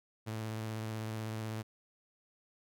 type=tone with vibrato; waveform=sawtooth; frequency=110 Hz; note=A2; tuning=in tune; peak=-33 dBFS; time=0.26-1.63 s; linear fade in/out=20 ms; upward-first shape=square; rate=16 Hz; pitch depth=17 cents each way; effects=none